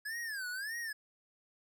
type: tone with vibrato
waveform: square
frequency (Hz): 1661.2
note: G#6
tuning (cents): 0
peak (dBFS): -38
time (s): 0.05-0.93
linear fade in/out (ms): 10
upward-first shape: sine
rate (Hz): 1.7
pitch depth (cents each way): 220
effects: none